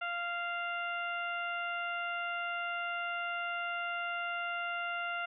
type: harmonic tone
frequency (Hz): 695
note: F5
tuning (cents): -9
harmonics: 1 / 2 / 3 / 4 / 5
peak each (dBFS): -40 / -36 / -43 / -42 / -56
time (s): 0.01-5.26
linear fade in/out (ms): 10
effects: none

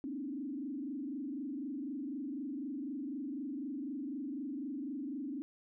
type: tone with frequency modulation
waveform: sine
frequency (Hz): 278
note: C#4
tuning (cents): +5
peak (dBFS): -37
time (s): 0.04-5.42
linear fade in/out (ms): 0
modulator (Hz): 24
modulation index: 1.4
effects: none

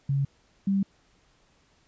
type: tone pair in turn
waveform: sine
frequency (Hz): 138.59 / 196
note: C#3 / G3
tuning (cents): 0 / 0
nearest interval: tritone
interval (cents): 600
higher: second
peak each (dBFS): -22 / -21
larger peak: second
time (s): 0.09-0.25 / 0.67-0.83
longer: neither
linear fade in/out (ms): 5
effects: pink hiss -64 dBFS RMS until 1.87 s + resampled to 16000 Hz

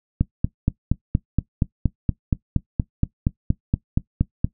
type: click train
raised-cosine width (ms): 5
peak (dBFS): -5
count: 19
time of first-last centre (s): 0.21-4.445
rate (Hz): 4.25
effects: noise-tail reverb RT60 0.1 s tail -18 dB re dry

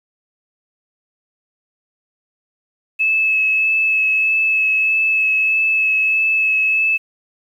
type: tone with vibrato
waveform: sine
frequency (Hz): 2600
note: E7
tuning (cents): -24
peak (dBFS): -13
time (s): 2.99-6.98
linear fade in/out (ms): 20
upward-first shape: sine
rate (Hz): 1.6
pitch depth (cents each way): 12
effects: 8-bit

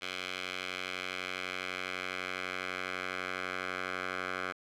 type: tone with band-pass filter sweep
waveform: 10% pulse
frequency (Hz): 92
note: F#2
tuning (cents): -9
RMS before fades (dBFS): -38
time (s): 0.01-4.53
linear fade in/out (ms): 20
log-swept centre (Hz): 2800 to 1600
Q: 1.6
effects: none

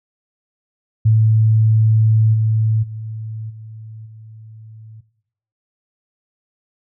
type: tone with level steps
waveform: sine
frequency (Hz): 110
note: A2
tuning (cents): 0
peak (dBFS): -9 / -12 / -24 / -31 / -35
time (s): 1.05-5.01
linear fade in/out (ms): 10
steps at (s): 2.33 / 2.82 / 3.49 / 4.05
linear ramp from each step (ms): 20
effects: noise-tail reverb RT60 0.8 s tail -19 dB re dry

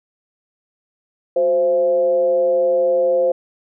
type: tone with frequency modulation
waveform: sine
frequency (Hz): 522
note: C5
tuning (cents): -4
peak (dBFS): -13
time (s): 1.36-3.32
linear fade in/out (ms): 5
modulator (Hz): 156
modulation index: 0.49
effects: none

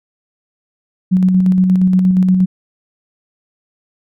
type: tone with tremolo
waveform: sine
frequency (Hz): 185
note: F#3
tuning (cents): 0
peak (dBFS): -7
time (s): 1.11-2.46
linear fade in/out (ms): 20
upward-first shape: square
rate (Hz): 8.5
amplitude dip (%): 30
effects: none

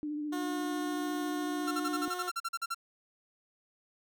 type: tone with vibrato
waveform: sine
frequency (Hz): 298.3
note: D4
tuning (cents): +27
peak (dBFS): -33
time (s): 0.03-2.08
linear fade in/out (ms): 0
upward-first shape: sine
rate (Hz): 14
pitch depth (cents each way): 27
type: tone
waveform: 15% pulse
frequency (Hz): 360.2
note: F#4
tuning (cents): -46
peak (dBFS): -30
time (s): 0.32-2.3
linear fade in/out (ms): 10
type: tone bursts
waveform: 45% pulse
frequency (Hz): 1363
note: F6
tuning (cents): -43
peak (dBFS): -32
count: 13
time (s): 1.67-2.746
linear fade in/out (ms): 10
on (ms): 44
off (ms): 42
effects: none

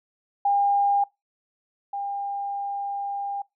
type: tone pair in turn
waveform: sine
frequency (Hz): 805 / 801.8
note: G5 / G5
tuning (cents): +46 / +39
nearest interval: unison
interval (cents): 7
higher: first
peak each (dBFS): -18 / -27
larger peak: first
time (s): 0.45-1.04 / 1.93-3.42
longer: second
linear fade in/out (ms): 5
effects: noise-tail reverb RT60 0.2 s tail -24 dB re dry

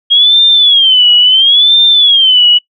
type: tone with vibrato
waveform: sine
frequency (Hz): 3245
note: G#7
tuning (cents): -41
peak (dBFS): -3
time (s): 0.1-2.59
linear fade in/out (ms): 20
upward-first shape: sine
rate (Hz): 0.73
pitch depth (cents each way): 180
effects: noise-tail reverb RT60 0.1 s tail -22 dB re dry

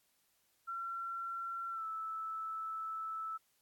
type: tone with pitch glide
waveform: sine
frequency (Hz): 1360 to 1312.9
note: F6 to E6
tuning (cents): -46 to -7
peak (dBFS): -38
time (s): 0.67-3.38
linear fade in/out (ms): 20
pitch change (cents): -61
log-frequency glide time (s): 1.7-1.85
effects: white hiss -75 dBFS RMS until 3.61 s + AAC 64 kbps

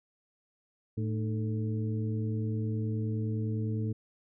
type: harmonic tone with a mistuned harmonic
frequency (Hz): 110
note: A2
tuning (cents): 0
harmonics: 1 / 2 / 3 / 4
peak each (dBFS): -30 / -36 / -40 / -42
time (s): 0.97-3.93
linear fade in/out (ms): 10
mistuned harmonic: 3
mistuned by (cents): -110
effects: none

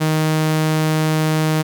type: tone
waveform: sawtooth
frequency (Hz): 156.4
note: D#3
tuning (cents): +9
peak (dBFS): -11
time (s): 0-1.63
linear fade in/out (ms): 20
effects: none

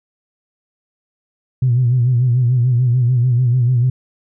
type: tone with vibrato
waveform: sine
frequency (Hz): 123.5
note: B2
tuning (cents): 0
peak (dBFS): -10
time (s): 1.62-3.9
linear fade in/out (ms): 5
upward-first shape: sine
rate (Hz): 6.8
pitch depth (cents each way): 81
effects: tanh soft clip ceiling -6 dBFS

